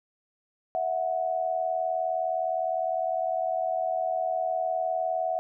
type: tone pair together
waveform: sine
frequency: 655 / 734.7 Hz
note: E5 / F#5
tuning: -11 / -12 cents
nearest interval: major second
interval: 199 cents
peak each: -28 dBFS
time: 0.75-5.39 s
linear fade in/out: 0 ms
effects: none